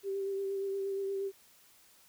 sine tone with vibrato, 392 Hz, G4, in tune, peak -32 dBFS, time 0.03-1.32 s, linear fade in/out 50 ms, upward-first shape sine, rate 8.5 Hz, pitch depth 20 cents each way, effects white hiss -62 dBFS RMS until 2.08 s

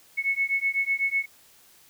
sine beating tone pair, 2197 / 2205 Hz, C#7 / C#7, -16 / -10 cents, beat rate 8 Hz, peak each -26 dBFS, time 0.17-1.26 s, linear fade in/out 20 ms, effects white hiss -56 dBFS RMS until 1.89 s

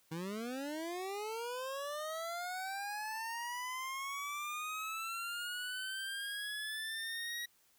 25% pulse linear sweep, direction up, 155.5 to 1911 Hz, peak -35 dBFS, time 0.11-7.46 s, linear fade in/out 10 ms, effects white hiss -70 dBFS RMS until 7.78 s

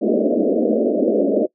pink band-pass noise, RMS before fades -17 dBFS, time 0.01-1.47 s, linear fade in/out 20 ms, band 210 to 640 Hz, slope 96 dB/octave, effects noise-tail reverb RT60 0.1 s tail -22 dB re dry

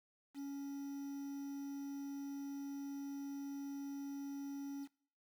triangle tone with quantisation, 279.4 Hz, C#4, 14 cents sharp, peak -40 dBFS, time 0.34-4.88 s, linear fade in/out 50 ms, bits 10, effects noise-tail reverb RT60 0.5 s tail -22 dB re dry

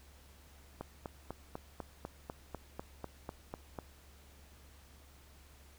click train, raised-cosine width 1 ms, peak -26 dBFS, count 13, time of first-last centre 0.81-3.788 s, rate 4.03 Hz, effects added 70 Hz sine -58 dBFS peak until 5.78 s + pink hiss -62 dBFS RMS until 5.78 s

